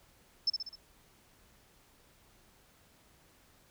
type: tone with echo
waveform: sine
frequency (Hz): 5274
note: E8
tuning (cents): 0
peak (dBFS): -25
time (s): 0.47-0.5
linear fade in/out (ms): 5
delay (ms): 64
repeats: 4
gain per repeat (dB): -5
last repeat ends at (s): 0.756
effects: pink hiss -64 dBFS RMS until 3.7 s